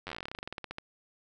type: slowing click train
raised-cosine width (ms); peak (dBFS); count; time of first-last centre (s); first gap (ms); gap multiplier
0.3; -22; 23; 0.07-0.784; 10; 1.1
effects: none